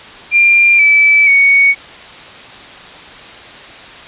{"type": "tone with pitch steps", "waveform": "sine", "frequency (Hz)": [2388, 2308, 2231], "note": ["D7", "D7", "C#7"], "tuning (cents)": [28, -31, 11], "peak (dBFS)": -5, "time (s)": [0.31, 1.75], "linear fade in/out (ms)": 50, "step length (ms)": 480, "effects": ["white hiss -33 dBFS RMS until 4.07 s", "resampled to 8000 Hz"]}